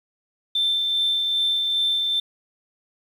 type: tone with tremolo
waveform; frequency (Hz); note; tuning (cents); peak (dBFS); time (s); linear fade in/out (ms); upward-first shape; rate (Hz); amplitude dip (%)
sine; 3556; A7; +18; -17; 0.55-2.2; 5; sine; 2.5; 30
effects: tanh soft clip ceiling -14 dBFS + 8-bit